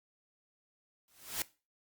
white noise with exponential growth, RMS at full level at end -32 dBFS, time 1.08-1.42 s, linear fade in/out 1 ms, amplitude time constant 73 ms, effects noise-tail reverb RT60 0.3 s tail -19 dB re dry + Opus 48 kbps

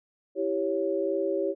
sine chord, C# diminished, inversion first, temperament equal, 329.6 / 392 / 554.4 Hz, E4 / G4 / C#5, 0 / 0 / 0 cents, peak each -31 / -28 / -29 dBFS, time 0.35-1.55 s, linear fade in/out 50 ms, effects none

